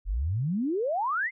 sine exponential sweep, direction up, 41.2 to 2162 Hz, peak -25 dBFS, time 0.05-1.31 s, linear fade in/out 50 ms, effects none

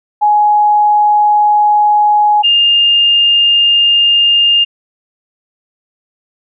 sine tone pair in turn, 837 / 2815 Hz, G#5 / F7, +13 / +13 cents, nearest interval octave + major sixth, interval 2100 cents, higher second, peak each -6 dBFS, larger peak neither, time 0.21-2.43 / 2.43-4.65 s, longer neither, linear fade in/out 20 ms, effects none

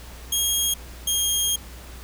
15% pulse tone pair in turn, 3261 / 3238 Hz, G#7 / G#7, -32 / -45 cents, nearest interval unison, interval 13 cents, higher first, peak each -13 dBFS, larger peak neither, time 0.32-0.74 / 1.07-1.56 s, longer second, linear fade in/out 5 ms, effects added 60 Hz sine -39 dBFS peak until 2.03 s + pink hiss -44 dBFS RMS until 2.03 s

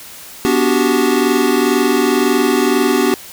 square chord, G major seventh, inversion first, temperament equal with one note detuned, 246.9 / 289.6 / 370 / 392 Hz, B3 / D4 / F#4 / G4, 0 / -24 / 0 / 0 cents, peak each -18 dBFS, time 0.45-3.14 s, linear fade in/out 0 ms, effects white hiss -35 dBFS RMS until 3.32 s

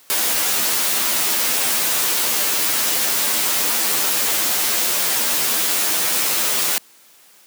white noise with comb filter, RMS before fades -19 dBFS, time 0.1-6.78 s, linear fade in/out 0 ms, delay 11 ms, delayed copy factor -0.9, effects white hiss -50 dBFS RMS until 7.46 s + high-pass 200 Hz 12 dB/octave

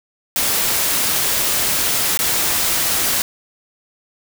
white noise with dropouts, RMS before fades -18 dBFS, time 0.36-3.22 s, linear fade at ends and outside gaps 1 ms, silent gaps 2.174-2.19 s, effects none

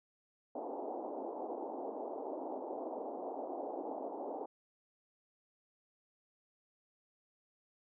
white band-pass noise, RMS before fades -42 dBFS, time 0.55-4.46 s, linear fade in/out 5 ms, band 260 to 840 Hz, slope 48 dB/octave, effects none

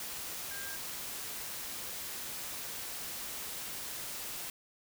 sine tone in noise, 1600 Hz, G6, 35 cents sharp, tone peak -44 dBFS, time 0.51-0.76 s, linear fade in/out 2 ms, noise white, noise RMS -41 dBFS, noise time 0-4.5 s, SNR -6 dB, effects none

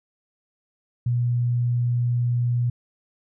sine tone, 121.1 Hz, B2, 34 cents flat, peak -19 dBFS, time 1.06-2.7 s, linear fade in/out 5 ms, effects none

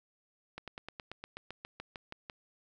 slowing click train, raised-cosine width 0.3 ms, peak -26 dBFS, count 14, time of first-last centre 0.58-2.298 s, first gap 97 ms, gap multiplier 1.05, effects none

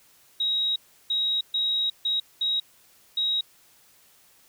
sine tone bursts at uneven times, 3810 Hz, A#7, 37 cents sharp, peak -22 dBFS, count 6, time 0.4-0.76 / 1.1-1.41 / 1.54-1.9 / 2.05-2.2 / 2.41-2.6 / 3.17-3.41 s, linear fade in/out 5 ms, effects white hiss -58 dBFS RMS until 4.48 s

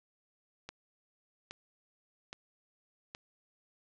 click train, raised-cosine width 0.2 ms, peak -25 dBFS, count 4, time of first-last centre 0.69-3.149 s, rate 1.22 Hz, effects low-pass 7000 Hz 12 dB/octave

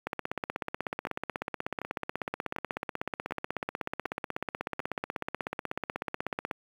two click trains, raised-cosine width 0.5 ms, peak -19 / -16 dBFS, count 6 / 106, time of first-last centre 1.07-4.801 / 0.07-6.512 s, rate 1.34 / 16.3 Hz, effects high-pass 150 Hz 12 dB/octave + 8-bit

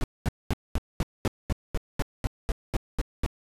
brown noise bursts, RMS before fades -24 dBFS, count 14, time 0.01-3.262 s, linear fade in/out 0 ms, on 28 ms, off 220 ms, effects resampled to 32000 Hz

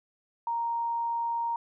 sine tone, 932.3 Hz, A#5, in tune, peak -27 dBFS, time 0.47-1.56 s, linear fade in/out 2 ms, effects none

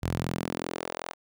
sawtooth tone with high-pass filter sweep, 42.62 Hz, F1, 41 cents flat, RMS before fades -33 dBFS, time 0.02-1.14 s, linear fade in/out 20 ms, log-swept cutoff 88 to 790 Hz, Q 1.4, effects none

